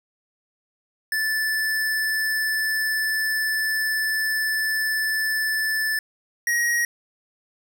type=tone pair in turn; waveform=square; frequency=1751 / 1892 Hz; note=A6 / A#6; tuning=-9 / +25 cents; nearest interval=minor second; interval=134 cents; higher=second; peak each=-22 / -20 dBFS; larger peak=second; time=1.12-5.99 / 6.47-6.85 s; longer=first; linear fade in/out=2 ms; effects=none